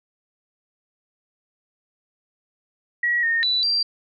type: tone with pitch steps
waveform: sine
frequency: 1917 / 1839 / 3966 / 4718 Hz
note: A#6 / A#6 / B7 / D8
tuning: +48 / -24 / +7 / +7 cents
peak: -18 dBFS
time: 3.03-3.83 s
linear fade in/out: 5 ms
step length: 200 ms
effects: none